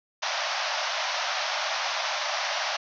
pink band-pass noise, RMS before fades -29 dBFS, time 0.22-2.77 s, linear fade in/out 10 ms, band 580 to 6100 Hz, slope 96 dB/octave, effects none

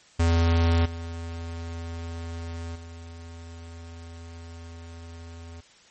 square tone with level steps, 83.7 Hz, E2, 27 cents sharp, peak -19 / -33 / -40 dBFS, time 0.19-5.61 s, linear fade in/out 10 ms, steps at 0.85 / 2.75 s, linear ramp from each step 10 ms, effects white hiss -55 dBFS RMS until 5.9 s + MP3 32 kbps

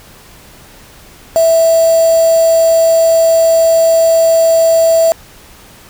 sine tone with quantisation, 657 Hz, E5, 6 cents flat, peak -6 dBFS, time 1.36-5.12 s, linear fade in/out 0 ms, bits 3, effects pink hiss -39 dBFS RMS until 5.89 s

